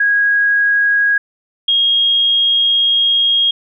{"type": "tone pair in turn", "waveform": "sine", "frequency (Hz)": [1648, 3261], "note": ["G#6", "G#7"], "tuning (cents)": [-14, -32], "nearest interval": "octave", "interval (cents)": 1182, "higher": "second", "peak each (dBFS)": -10, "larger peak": "neither", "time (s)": [[0, 1.18], [1.68, 3.51]], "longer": "second", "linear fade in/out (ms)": 5, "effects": []}